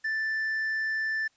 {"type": "tone with quantisation", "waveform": "triangle", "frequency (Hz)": 1764, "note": "A6", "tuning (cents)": 4, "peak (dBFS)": -25, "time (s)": [0.04, 1.28], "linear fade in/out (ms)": 10, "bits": 9, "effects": ["white hiss -67 dBFS RMS until 1.36 s", "resampled to 16000 Hz"]}